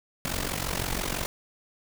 pink noise with amplitude modulation, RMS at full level -27 dBFS, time 0.25-1.26 s, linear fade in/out 0 ms, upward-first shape sine, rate 46 Hz, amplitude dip 80%, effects none

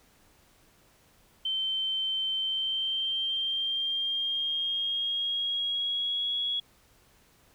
sine tone with pitch glide, 3100 to 3342 Hz, G7 to G#7, -20 to +10 cents, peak -27 dBFS, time 1.45-6.6 s, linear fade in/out 5 ms, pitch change +130 cents, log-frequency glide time 2.36-6.34 s, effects pink hiss -62 dBFS RMS until 7.54 s

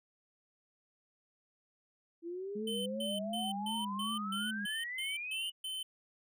sine exponential sweep, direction up, 330.3 to 2960 Hz, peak -38 dBFS, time 2.22-5.52 s, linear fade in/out 50 ms
sine tone with vibrato, 207.7 Hz, G#3, in tune, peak -38 dBFS, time 2.55-4.66 s, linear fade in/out 10 ms, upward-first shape triangle, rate 2.7 Hz, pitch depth 110 cents each way
square tone bursts, 3064 Hz, G7, 40 cents flat, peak -38 dBFS, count 10, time 2.67-5.83 s, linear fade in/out 5 ms, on 190 ms, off 140 ms
effects none

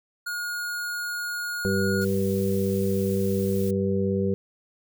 square tone, 1436 Hz, F6, 48 cents sharp, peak -29 dBFS, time 0.26-2.05 s, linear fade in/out 10 ms
harmonic tone, 97.2 Hz, G2, 14 cents flat, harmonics 1 / 2 / 4 / 5, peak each -29 / -25 / -27 / -29 dBFS, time 1.65-4.34 s, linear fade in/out 0 ms
blue noise, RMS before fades -41 dBFS, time 2.01-3.71 s, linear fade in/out 5 ms
effects none

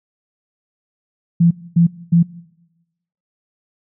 sine tone bursts, 170 Hz, F3, 46 cents flat, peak -8 dBFS, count 3, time 1.4-2.23 s, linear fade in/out 10 ms, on 110 ms, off 250 ms, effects noise-tail reverb RT60 1.0 s tail -21 dB re dry

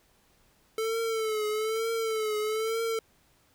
square tone with vibrato, 440 Hz, A4, in tune, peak -28 dBFS, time 0.78-2.99 s, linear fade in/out 2 ms, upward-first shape triangle, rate 1.1 Hz, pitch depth 72 cents each way, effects pink hiss -65 dBFS RMS until 3.54 s

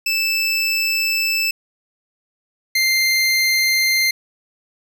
25% pulse tone pair in turn, 2637 / 2093 Hz, E7 / C7, 0 / 0 cents, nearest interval major third, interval 400 cents, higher first, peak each -13 / -11 dBFS, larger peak second, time 0.06-1.51 / 2.75-4.11 s, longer first, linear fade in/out 5 ms, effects none

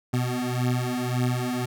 25% pulse beating tone pair, 123.5 / 125.3 Hz, B2 / B2, 0 / +25 cents, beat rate 1.8 Hz, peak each -23 dBFS, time 0.13-1.66 s, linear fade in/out 10 ms, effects none

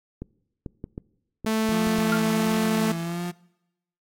clicks, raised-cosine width 3 ms, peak -20 dBFS, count 8, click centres 0.22 / 0.662 / 0.841 / 0.979 / 1.447 / 1.691 / 1.871 / 1.986 s
sawtooth tone, 220 Hz, A3, in tune, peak -18 dBFS, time 1.46-2.92 s, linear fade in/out 5 ms
35% pulse tone with vibrato, 171.5 Hz, F3, 31 cents flat, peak -26 dBFS, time 1.7-3.32 s, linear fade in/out 20 ms, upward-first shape sine, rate 1.4 Hz, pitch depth 45 cents each way
sine tone with exponential decay, 1396 Hz, F6, 1 cent flat, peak -19 dBFS, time 2.12-2.24 s, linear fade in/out 5 ms, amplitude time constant 26 ms
effects noise-tail reverb RT60 0.9 s tail -23 dB re dry + AAC 64 kbps

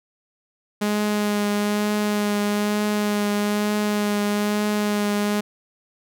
sawtooth tone with vibrato, 207.7 Hz, G#3, in tune, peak -16 dBFS, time 0.81-5.41 s, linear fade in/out 10 ms, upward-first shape triangle, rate 1.1 Hz, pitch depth 18 cents each way, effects none

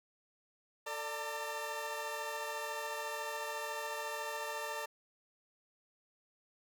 20% pulse tone cluster, 446 / 590 / 906 Hz, A4 / D5 / A#5, +23 / +8 / -50 cents, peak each -40 / -37 / -37 dBFS, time 0.86-4.86 s, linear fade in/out 10 ms, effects none

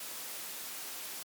white noise, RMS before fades -42 dBFS, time 0-1.23 s, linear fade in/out 5 ms, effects high-pass 200 Hz 12 dB/octave + MP3 96 kbps

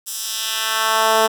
10% pulse tone with high-pass filter sweep, 221.2 Hz, A3, 9 cents sharp, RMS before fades -19 dBFS, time 0.06-1.28 s, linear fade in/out 20 ms, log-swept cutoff 8100 to 440 Hz, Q 1, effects none

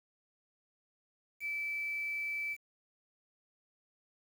sine tone with quantisation, 2315 Hz, D7, 25 cents flat, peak -34 dBFS, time 1.4-2.57 s, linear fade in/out 50 ms, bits 9, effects none

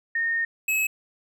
sine / square tone pair in turn, 1838 / 2576 Hz, A#6 / E7, -25 / -41 cents, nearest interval tritone, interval 584 cents, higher second, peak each -22 dBFS, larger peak neither, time 0.15-0.45 / 0.68-0.87 s, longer first, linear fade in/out 5 ms, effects none

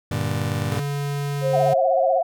35% pulse chord, G minor, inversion none, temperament just, 98 / 117.6 / 147 Hz, G2 / Bb2 / D3, 0 / +16 / +2 cents, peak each -25 dBFS, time 0.11-0.8 s, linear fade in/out 5 ms
square tone, 142.6 Hz, C#3, 49 cents sharp, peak -24 dBFS, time 0.71-1.74 s, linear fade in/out 10 ms
sine tone with pitch glide, 531 to 537.5 Hz, C5 to C5, +25 to +47 cents, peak -19 dBFS, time 1.41-2.22 s, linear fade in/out 50 ms, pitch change +22 cents, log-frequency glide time 1.56-1.67 s
sine tone with vibrato, 698.5 Hz, F5, in tune, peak -18 dBFS, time 1.53-2.23 s, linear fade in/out 10 ms, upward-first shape sine, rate 16 Hz, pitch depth 120 cents each way
effects none

